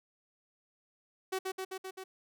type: tone with echo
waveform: sawtooth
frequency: 377.9 Hz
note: F#4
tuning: 37 cents sharp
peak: -28 dBFS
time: 1.32-1.39 s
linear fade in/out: 10 ms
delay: 130 ms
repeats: 5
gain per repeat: -2 dB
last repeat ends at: 2.04 s
effects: none